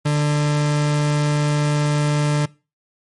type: tone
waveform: 40% pulse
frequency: 148 Hz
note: D3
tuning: 14 cents sharp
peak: -15 dBFS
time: 0.05-2.46 s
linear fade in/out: 10 ms
effects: noise-tail reverb RT60 0.3 s tail -21 dB re dry + MP3 48 kbps